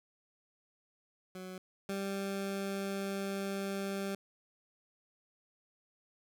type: tone pair in turn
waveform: 20% pulse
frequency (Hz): 185.4 / 196.42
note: F#3 / G3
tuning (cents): +4 / +4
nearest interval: minor second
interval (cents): 100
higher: second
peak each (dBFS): -38 / -30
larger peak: second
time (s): 1.35-1.58 / 1.89-4.15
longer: second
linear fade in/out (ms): 2
effects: none